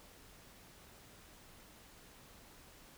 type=silence; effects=pink hiss -59 dBFS RMS until 2.97 s